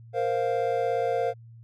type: chord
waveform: triangle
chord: Bb suspended second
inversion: none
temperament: equal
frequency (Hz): 466.2 / 523.3 / 698.5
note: Bb4 / C5 / F5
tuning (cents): 0 / 0 / 0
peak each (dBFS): -26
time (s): 0.13-1.34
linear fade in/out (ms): 50
effects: added 115 Hz sine -45 dBFS peak until 1.63 s